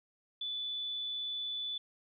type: tone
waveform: sine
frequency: 3478 Hz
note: A7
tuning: 21 cents flat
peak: -35 dBFS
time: 0.41-1.78 s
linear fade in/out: 5 ms
effects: none